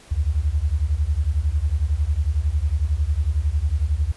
sine beating tone pair, 68.8 / 79.8 Hz, C#2 / D#2, -12 / +44 cents, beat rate 11 Hz, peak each -21 dBFS, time 0.11-4.12 s, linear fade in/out 10 ms, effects pink hiss -48 dBFS RMS until 4.16 s + resampled to 24000 Hz

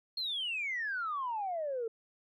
sine exponential sweep, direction down, 4312 to 440 Hz, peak -32 dBFS, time 0.17-1.88 s, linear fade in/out 5 ms, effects tanh soft clip ceiling -28 dBFS

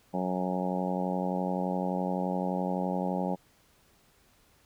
harmonic tone, 91.7 Hz, F#2, 15 cents flat, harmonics 2 / 3 / 4 / 5 / 6 / 7 / 8 / 9 / 10, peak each -31 / -37 / -40 / -40 / -36 / -39 / -41 / -36 / -44 dBFS, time 0.13-3.36 s, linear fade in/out 20 ms, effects pink hiss -64 dBFS RMS until 4.65 s

